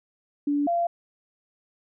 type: tone pair in turn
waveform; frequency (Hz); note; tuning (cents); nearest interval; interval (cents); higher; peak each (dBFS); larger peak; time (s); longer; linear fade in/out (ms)
sine; 288.8 / 686.9; D4 / F5; -29 / -29; octave + minor third; 1500; second; -21; neither; 0.47-0.67 / 0.67-0.87; neither; 5
effects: none